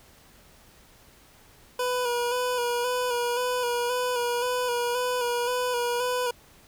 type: tone with vibrato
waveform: 25% pulse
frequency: 489.5 Hz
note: B4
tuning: 15 cents flat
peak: -21 dBFS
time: 1.79-6.31 s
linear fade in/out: 5 ms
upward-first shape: square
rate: 1.9 Hz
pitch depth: 30 cents each way
effects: pink hiss -55 dBFS RMS until 6.67 s